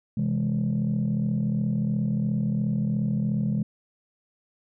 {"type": "chord", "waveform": "sine", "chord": "C augmented", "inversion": "none", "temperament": "equal", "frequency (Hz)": [130.81, 164.81, 207.7], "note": ["C3", "E3", "G#3"], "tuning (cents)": [0, 0, 0], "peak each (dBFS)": [-26, -27, -24], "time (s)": [0.17, 3.63], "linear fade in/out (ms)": 5, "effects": ["tanh soft clip ceiling -18 dBFS"]}